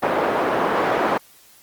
pink band-pass noise, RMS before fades -20 dBFS, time 0.02-1.18 s, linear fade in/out 10 ms, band 420 to 1200 Hz, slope 12 dB/octave, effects white hiss -51 dBFS RMS until 1.62 s + Opus 24 kbps

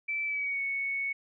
sine tone with pitch glide, 2323 to 2216 Hz, D7 to C#7, -20 to -1 cents, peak -29 dBFS, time 0.08-1.13 s, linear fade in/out 10 ms, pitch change -81 cents, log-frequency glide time 0.25-0.61 s, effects none

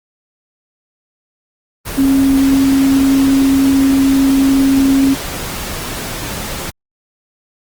sine tone in noise, 271 Hz, C#4, 39 cents flat, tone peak -8 dBFS, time 1.97-5.15 s, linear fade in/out 20 ms, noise pink, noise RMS -23 dBFS, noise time 1.85-6.71 s, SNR +12 dB, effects Opus 24 kbps

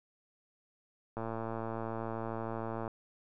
click train, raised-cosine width 1 ms, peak -24 dBFS, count 194, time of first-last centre 1.17-2.878 s, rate 113 Hz, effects none

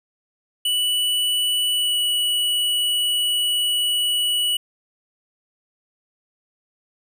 square tone with pitch glide, 2960 to 2941 Hz, F#7 to F#7, 0 to -11 cents, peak -19 dBFS, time 0.65-4.57 s, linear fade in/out 5 ms, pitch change -11 cents, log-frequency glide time 1.74-1.97 s, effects none

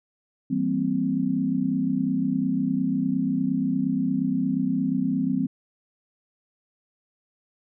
sine chord, C dominant seventh, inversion first, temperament equal, 164.81 / 196 / 233.1 / 261.6 Hz, E3 / G3 / Bb3 / C4, 0 / 0 / 0 / 0 cents, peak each -30 / -27 / -30 / -24 dBFS, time 0.5-5.47 s, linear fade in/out 10 ms, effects none

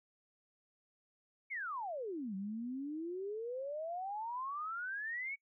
sine exponential two-way sweep, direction down then up, 2269 to 187.7 to 2269 Hz, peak -38 dBFS, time 1.5-5.36 s, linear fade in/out 20 ms, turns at 2.35 s, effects noise-tail reverb RT60 0.1 s tail -24 dB re dry

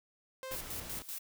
sawtooth tone, 523.3 Hz, C5, in tune, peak -37 dBFS, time 0.43-0.55 s, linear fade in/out 0 ms
pink noise, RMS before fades -46 dBFS, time 0.51-1.02 s, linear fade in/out 0 ms
blue noise with tremolo, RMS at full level -41 dBFS, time 0.51-1.19 s, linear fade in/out 10 ms, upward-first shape square, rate 5.2 Hz, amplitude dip 75%
effects none

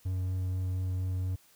triangle tone with vibrato, 92.3 Hz, F#2, 4 cents flat, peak -27 dBFS, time 0.05-1.36 s, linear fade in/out 10 ms, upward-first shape sine, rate 4.2 Hz, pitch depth 8 cents each way, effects white hiss -62 dBFS RMS until 1.55 s

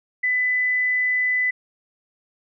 sine tone, 2000 Hz, B6, 21 cents sharp, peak -18 dBFS, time 0.23-1.51 s, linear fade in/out 10 ms, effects none

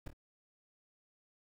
brown noise with echo, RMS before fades -40 dBFS, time 0.06-0.08 s, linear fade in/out 5 ms, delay 26 ms, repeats 2, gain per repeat -8 dB, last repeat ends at 0.132 s, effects none

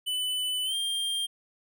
square tone with pitch glide, 2998 to 3195 Hz, F#7 to G7, +22 to +32 cents, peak -28 dBFS, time 0.06-1.27 s, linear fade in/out 20 ms, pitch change +110 cents, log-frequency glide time 0.64-0.75 s, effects none

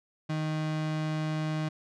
35% pulse tone, 155.56 Hz, D#3, in tune, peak -27 dBFS, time 0.29-1.69 s, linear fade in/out 10 ms, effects low-pass 5000 Hz 12 dB/octave

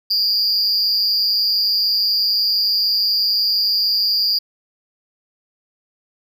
triangle tone with amplitude modulation, 4757 Hz, D8, 21 cents sharp, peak -10 dBFS, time 0.1-4.39 s, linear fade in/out 10 ms, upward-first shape sine, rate 211 Hz, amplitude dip 85%, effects none

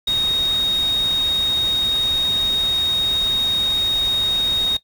sine tone in noise, 3736 Hz, A#7, 3 cents sharp, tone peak -16 dBFS, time 0.07-4.77 s, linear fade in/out 5 ms, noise pink, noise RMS -32 dBFS, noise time 0.07-4.77 s, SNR +13 dB, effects noise-tail reverb RT60 0.1 s tail -17 dB re dry

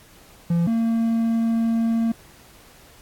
triangle tone pair in turn, 170 / 228.2 Hz, F3 / A#3, -46 / -37 cents, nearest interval perfect fourth, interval 509 cents, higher second, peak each -15 / -16 dBFS, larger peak first, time 0.5-0.67 / 0.67-2.12 s, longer second, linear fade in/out 5 ms, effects pink hiss -50 dBFS RMS until 3.01 s + AAC 64 kbps

